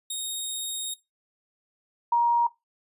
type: tone pair in turn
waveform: 15% pulse / sine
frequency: 3729 / 944.7 Hz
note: A#7 / A#5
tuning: 0 / +23 cents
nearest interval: 2 octaves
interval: 2377 cents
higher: first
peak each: -22 / -18 dBFS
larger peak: second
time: 0.1-0.94 / 2.12-2.47 s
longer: first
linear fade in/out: 5 ms
effects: noise-tail reverb RT60 0.2 s tail -20 dB re dry + resampled to 32000 Hz